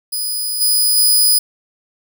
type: tone with level steps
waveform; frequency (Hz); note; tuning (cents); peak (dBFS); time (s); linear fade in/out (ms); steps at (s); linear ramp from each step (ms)
10% pulse; 4978; D#8; 0; -12 / -5 / -3; 0.12-1.39; 10; 0.6 / 0.96; 20
effects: none